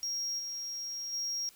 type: tone with level steps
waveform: triangle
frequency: 5600 Hz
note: F8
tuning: 4 cents sharp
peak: -31 / -35 / -31 dBFS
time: 0.03-1.49 s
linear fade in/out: 0 ms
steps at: 0.38 / 1.12 s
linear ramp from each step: 20 ms
effects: white hiss -59 dBFS RMS until 1.55 s